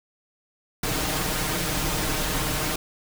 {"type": "noise with comb filter", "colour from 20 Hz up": "pink", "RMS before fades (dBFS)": -26, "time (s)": [0.83, 2.76], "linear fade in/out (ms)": 5, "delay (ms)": 6.5, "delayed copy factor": 0.6, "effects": []}